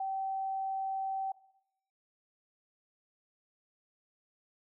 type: tone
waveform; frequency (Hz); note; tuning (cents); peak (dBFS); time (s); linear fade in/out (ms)
sine; 772; G5; -27; -32; 0-1.32; 5
effects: noise-tail reverb RT60 0.8 s tail -18 dB re dry